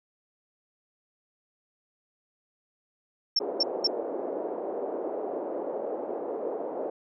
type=tone bursts; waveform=sine; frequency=5420 Hz; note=E8; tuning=47 cents sharp; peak=-20 dBFS; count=3; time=3.36-3.873 s; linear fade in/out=5 ms; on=31 ms; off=210 ms
type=band-pass noise; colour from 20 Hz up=white; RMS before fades=-33 dBFS; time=3.4-6.9 s; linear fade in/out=5 ms; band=350 to 590 Hz; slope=24 dB/octave
effects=none